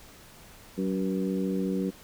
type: harmonic tone with a mistuned harmonic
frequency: 94.5 Hz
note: F#2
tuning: 37 cents sharp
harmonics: 2 / 3 / 4 / 5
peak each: -28 / -32 / -34 / -36 dBFS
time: 0.77-1.91 s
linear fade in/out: 20 ms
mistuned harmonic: 5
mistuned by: +27 cents
effects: pink hiss -51 dBFS RMS until 2.03 s